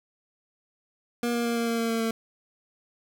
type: tone with pitch steps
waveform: 25% pulse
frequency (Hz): 238.1 / 236.3 / 234.6 / 232.8 / 231.1 / 229.3 / 227.6 / 225.9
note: A#3 / A#3 / A#3 / A#3 / A#3 / A#3 / A#3 / A3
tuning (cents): +37 / +24 / +11 / -2 / -15 / -28 / -41 / +46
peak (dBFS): -21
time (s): 1.23-2.11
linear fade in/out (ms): 2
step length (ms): 110
effects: none